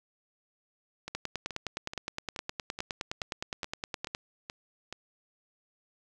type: two click trains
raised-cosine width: 0.2 ms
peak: -21 / -16 dBFS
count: 10 / 30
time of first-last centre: 1.08-4.926 / 1.15-4.149 s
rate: 2.34 / 9.67 Hz
effects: none